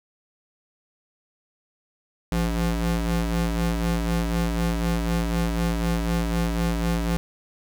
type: ring-modulated tone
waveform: 35% pulse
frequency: 113.8 Hz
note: A#2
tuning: 41 cents flat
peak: -17 dBFS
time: 2.32-7.17 s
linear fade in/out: 0 ms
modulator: 58.9 Hz
effects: none